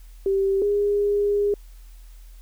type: tone pair in turn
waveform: sine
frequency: 390.3 / 408.4 Hz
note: G4 / G#4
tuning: -8 / -29 cents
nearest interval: minor second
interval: 79 cents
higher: second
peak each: -18 dBFS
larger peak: neither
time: 0.26-0.62 / 0.62-1.54 s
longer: second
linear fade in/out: 2 ms
effects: added 41 Hz sine -41 dBFS peak until 2.41 s + white hiss -58 dBFS RMS until 2.41 s